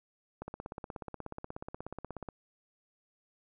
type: click train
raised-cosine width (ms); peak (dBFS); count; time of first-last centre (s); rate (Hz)
1; -26; 32; 0.42-2.287; 16.6
effects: none